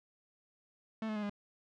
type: tone with pitch steps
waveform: 45% pulse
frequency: 220.9 / 215.2 / 209.7 / 204.3 Hz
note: A3 / A3 / G#3 / G#3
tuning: +7 / -38 / +17 / -28 cents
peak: -35 dBFS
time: 1.02-1.296 s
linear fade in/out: 2 ms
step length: 69 ms
effects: low-pass 3000 Hz 12 dB/octave